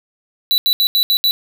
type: tone bursts at uneven times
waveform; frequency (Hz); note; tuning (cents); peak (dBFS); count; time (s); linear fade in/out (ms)
square; 3951; B7; 0; -12; 6; 0.51-0.58 / 0.66-0.73 / 0.8-0.87 / 0.95-1.03 / 1.1-1.17 / 1.24-1.31; 0
effects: none